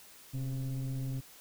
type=tone with frequency modulation; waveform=sine; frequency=130.81 Hz; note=C3; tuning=in tune; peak=-30 dBFS; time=0.33-1.21 s; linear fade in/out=20 ms; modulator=139 Hz; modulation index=0.61; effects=tanh soft clip ceiling -32 dBFS + white hiss -55 dBFS RMS until 1.4 s